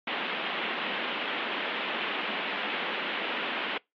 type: band-pass noise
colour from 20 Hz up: white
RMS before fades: -32 dBFS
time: 0.07-3.78 s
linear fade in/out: 5 ms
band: 190 to 3300 Hz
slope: 48 dB/octave
effects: noise-tail reverb RT60 0.2 s tail -25 dB re dry + MP3 48 kbps